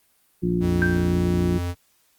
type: harmonic tone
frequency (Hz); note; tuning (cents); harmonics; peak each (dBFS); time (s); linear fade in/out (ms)
58.7; A#1; +13; 1 / 2 / 3 / 4 / 5 / 6; -33 / -32 / -22 / -34 / -30 / -25; 0.42-1.59; 20
type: tone with pitch glide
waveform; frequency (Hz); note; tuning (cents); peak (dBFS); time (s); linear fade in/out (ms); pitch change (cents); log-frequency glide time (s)
square; 87.31 to 87.87; F2 to F2; 0 to +11; -25; 0.6-1.75; 50; +11; 1.1-1.47
type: tone with exponential decay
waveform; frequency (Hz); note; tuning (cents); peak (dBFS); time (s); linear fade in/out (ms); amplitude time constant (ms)
sine; 1567; G6; -1; -18; 0.82-1.18; 0; 78
effects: white hiss -63 dBFS RMS until 2.18 s + Opus 32 kbps